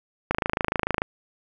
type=click train; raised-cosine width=0.5 ms; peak=-7 dBFS; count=20; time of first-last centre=0.31-1.019 s; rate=26.8 Hz; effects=8-bit